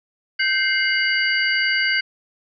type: tone cluster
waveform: sine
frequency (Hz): 1556 / 2107 / 2914 / 4638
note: G6 / C7 / F#7 / D8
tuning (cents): -13 / +12 / -27 / -22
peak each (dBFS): -21 / -21 / -26 / -25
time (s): 0.39-2.01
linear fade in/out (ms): 10
effects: none